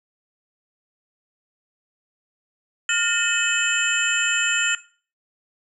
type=tone cluster; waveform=sine; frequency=1413 / 1826 / 2573 / 3022 / 7260 Hz; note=F6 / A#6 / E7 / F#7 / A#8; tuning=+20 / -36 / -43 / +36 / -47 cents; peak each=-25 dBFS; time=2.89-4.75 s; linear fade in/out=2 ms; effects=noise-tail reverb RT60 0.4 s tail -17 dB re dry